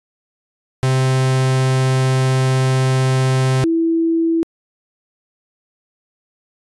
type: tone pair in turn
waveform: 45% pulse / sine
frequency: 130.81 / 329.6 Hz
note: C3 / E4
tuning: 0 / 0 cents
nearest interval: octave + major third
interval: 1600 cents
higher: second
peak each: -13 dBFS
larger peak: neither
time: 0.83-3.64 / 3.64-4.43 s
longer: first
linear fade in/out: 0 ms
effects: resampled to 24000 Hz